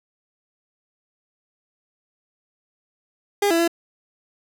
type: tone with pitch steps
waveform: 30% pulse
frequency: 405.9 / 333.8 / 338.1 Hz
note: G#4 / E4 / E4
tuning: -40 / +22 / +44 cents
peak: -14 dBFS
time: 3.42-3.678 s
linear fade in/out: 5 ms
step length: 86 ms
effects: none